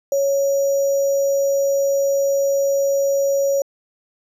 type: tone with sample-and-hold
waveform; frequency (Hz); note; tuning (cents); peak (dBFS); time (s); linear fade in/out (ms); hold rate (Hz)
sine; 554; C#5; -1; -15; 0.12-3.62; 2; 6300
effects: resampled to 32000 Hz